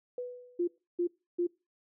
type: tone with exponential decay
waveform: sine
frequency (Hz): 493.9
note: B4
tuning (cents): 0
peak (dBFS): -32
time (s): 0.18-0.78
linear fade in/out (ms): 2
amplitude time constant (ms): 130
type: tone bursts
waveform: sine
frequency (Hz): 349.2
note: F4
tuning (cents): 0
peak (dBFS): -26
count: 3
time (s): 0.59-1.471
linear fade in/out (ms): 10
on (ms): 87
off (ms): 310
effects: noise-tail reverb RT60 0.3 s tail -24 dB re dry